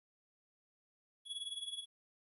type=tone with tremolo; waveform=square; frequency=3366 Hz; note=G#7; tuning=23 cents sharp; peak=-38 dBFS; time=1.25-1.86 s; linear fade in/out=50 ms; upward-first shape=triangle; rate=19 Hz; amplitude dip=85%; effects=resampled to 32000 Hz + 13-bit